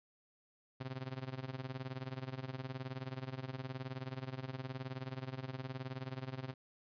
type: tone with tremolo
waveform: sawtooth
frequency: 130.81 Hz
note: C3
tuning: in tune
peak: -34 dBFS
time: 0.8-6.54 s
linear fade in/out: 10 ms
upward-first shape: sine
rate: 19 Hz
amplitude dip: 85%
effects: resampled to 11025 Hz